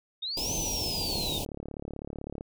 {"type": "linear two-way sweep", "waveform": "sine", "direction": "up then down", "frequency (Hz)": [3595, 6260, 3595], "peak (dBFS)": -31, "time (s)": [0.22, 1.39], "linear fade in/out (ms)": 10, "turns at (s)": 0.54}
{"type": "band-stop noise", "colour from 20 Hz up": "pink", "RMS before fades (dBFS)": -34, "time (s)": [0.37, 1.45], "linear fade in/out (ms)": 2, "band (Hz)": [960, 2500], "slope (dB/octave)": 96}
{"type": "click train", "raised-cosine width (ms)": 2, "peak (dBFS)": -24, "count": 48, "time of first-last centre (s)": [1.1, 2.409], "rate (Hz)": 35.9}
{"effects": []}